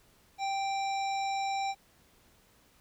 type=harmonic tone with a mistuned harmonic; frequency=784 Hz; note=G5; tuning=in tune; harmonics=1 / 3 / 5 / 7 / 9; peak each=-30 / -40 / -44 / -47 / -49 dBFS; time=0.38-1.75 s; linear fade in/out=50 ms; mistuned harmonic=9; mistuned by=+41 cents; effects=pink hiss -64 dBFS RMS until 2.8 s